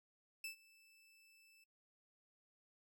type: tone with ADSR envelope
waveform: sawtooth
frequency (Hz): 2637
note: E7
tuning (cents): 0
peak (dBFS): -39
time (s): 0.44-1.64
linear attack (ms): 3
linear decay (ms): 110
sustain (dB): -24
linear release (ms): 4
effects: noise-tail reverb RT60 0.1 s tail -21 dB re dry